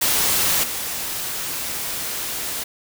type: noise with level steps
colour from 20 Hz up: white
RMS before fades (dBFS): -19 / -27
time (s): 0.01-2.64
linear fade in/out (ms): 10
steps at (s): 0.63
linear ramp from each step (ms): 10
effects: none

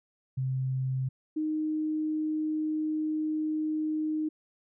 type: tone pair in turn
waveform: sine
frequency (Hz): 130.9 / 309.6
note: C3 / D#4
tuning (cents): +1 / -9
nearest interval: octave + minor third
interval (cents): 1490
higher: second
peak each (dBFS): -27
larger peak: neither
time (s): 0.37-1.09 / 1.36-4.29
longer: second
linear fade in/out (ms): 10
effects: none

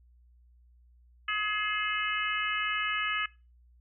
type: harmonic tone with a mistuned harmonic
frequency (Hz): 422.3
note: G#4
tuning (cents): +29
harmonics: 3 / 4 / 5 / 6 / 7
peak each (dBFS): -33 / -34 / -35 / -36 / -36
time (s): 1.28-3.26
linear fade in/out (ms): 5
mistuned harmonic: 6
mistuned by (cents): +30
effects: noise-tail reverb RT60 0.3 s tail -22 dB re dry + added 60 Hz sine -57 dBFS peak until 3.8 s

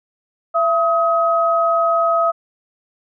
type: tone pair together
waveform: sine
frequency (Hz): 671 / 1267.7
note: E5 / D#6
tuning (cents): +31 / +32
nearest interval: major seventh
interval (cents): 1101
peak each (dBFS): -16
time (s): 0.54-2.32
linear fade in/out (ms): 20
effects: none

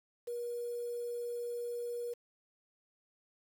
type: tone with quantisation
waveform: sine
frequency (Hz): 479.5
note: A#4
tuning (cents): +49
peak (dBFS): -36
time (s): 0.27-2.14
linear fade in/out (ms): 10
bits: 9
effects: none

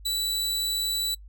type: tone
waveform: sawtooth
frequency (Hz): 3951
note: B7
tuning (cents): 0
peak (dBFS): -22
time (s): 0.05-1.15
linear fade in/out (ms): 10
effects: noise-tail reverb RT60 0.1 s tail -25 dB re dry + added 50 Hz sine -43 dBFS peak until 1.28 s

